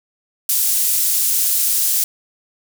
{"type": "high-pass noise", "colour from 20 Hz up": "pink", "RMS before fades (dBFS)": -17, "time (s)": [0.49, 2.04], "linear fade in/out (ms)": 2, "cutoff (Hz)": 9000, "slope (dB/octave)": 12, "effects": []}